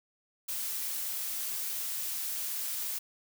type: noise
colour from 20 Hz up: blue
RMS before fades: -35 dBFS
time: 0.48-2.99 s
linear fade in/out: 10 ms
effects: none